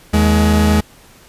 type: tone pair together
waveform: 40% pulse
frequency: 79.62 / 210 Hz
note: D#2 / G#3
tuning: +40 / +19 cents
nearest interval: octave + perfect fourth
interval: 1679 cents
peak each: -12 dBFS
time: 0.13-0.81 s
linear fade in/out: 10 ms
effects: pink hiss -45 dBFS RMS until 1.28 s + resampled to 32000 Hz